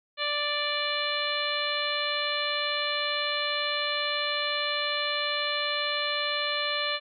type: harmonic tone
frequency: 587.3 Hz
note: D5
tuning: in tune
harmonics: 1 / 2 / 3 / 4 / 5 / 6 / 7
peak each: -34 / -34 / -34 / -34 / -34 / -34 / -34 dBFS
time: 0.17-7 s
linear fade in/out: 50 ms
effects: none